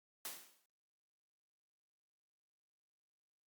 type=noise with exponential decay; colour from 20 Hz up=white; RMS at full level=-42 dBFS; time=0.25-0.66 s; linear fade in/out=2 ms; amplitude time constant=89 ms; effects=high-pass 200 Hz 12 dB/octave + Opus 48 kbps